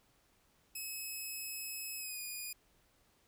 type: tone with pitch glide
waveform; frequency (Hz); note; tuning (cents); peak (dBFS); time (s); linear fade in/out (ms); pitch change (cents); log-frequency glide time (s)
5% pulse; 2575 to 2457; E7 to D#7; -41 to -22; -32; 0.75-2.53; 5; -81; 1.97-2.21
effects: pink hiss -71 dBFS RMS until 3.27 s